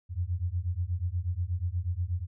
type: beating tone pair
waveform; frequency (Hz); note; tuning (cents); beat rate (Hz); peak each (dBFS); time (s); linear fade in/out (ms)
sine; 84.6 / 92.9; E2 / F#2; +45 / +7; 8.3; -31; 0.09-2.27; 50
effects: none